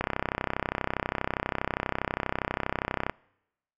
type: click train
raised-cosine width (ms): 0.5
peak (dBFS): -11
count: 101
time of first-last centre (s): 0.01-3.096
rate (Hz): 32.4
effects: noise-tail reverb RT60 0.9 s tail -26 dB re dry